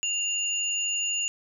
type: tone pair together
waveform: sine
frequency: 2794 / 6904 Hz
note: F7 / A8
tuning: 0 / -34 cents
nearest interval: octave + major third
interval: 1566 cents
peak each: -28 dBFS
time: 0.03-1.28 s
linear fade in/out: 0 ms
effects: none